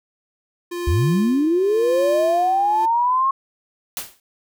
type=tone with tremolo; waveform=square; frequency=349.2 Hz; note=F4; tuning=in tune; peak=-23 dBFS; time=0.71-2.86 s; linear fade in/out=10 ms; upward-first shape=sine; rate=0.91 Hz; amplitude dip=80%
type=linear sweep; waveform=sine; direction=up; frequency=65 to 1089 Hz; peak=-15 dBFS; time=0.87-3.31 s; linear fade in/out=5 ms
type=noise with exponential decay; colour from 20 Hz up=white; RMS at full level=-24 dBFS; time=3.97-4.2 s; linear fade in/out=1 ms; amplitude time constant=49 ms
effects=none